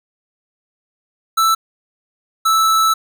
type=tone pair in turn; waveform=square; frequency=1322 / 1313.6 Hz; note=E6 / E6; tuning=+5 / -6 cents; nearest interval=unison; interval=11 cents; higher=first; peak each=-12 dBFS; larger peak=neither; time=1.37-1.55 / 2.45-2.94 s; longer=second; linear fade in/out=10 ms; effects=none